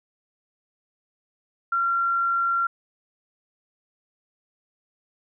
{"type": "tone", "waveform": "sine", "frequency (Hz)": 1373, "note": "F6", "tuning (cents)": -30, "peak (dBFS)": -20, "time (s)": [1.72, 2.67], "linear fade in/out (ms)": 5, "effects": []}